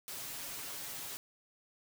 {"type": "noise with comb filter", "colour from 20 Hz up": "white", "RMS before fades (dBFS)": -43, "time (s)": [0.08, 1.17], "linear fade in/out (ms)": 0, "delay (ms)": 7.2, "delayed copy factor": 0.65, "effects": []}